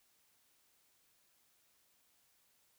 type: silence
effects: white hiss -73 dBFS RMS until 2.78 s